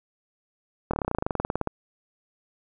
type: slowing click train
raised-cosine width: 1 ms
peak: -11 dBFS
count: 20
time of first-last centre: 0.91-1.673 s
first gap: 25 ms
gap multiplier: 1.05
effects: none